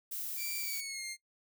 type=noise; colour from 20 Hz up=violet; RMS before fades=-39 dBFS; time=0.11-0.81 s; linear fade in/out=10 ms
type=tone with pitch glide; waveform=15% pulse; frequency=2337 to 2118 Hz; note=D7 to C7; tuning=-9 to +21 cents; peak=-32 dBFS; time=0.36-1.17 s; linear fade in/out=50 ms; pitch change=-170 cents; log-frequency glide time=0.6-1.05 s
effects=noise-tail reverb RT60 0.1 s tail -19 dB re dry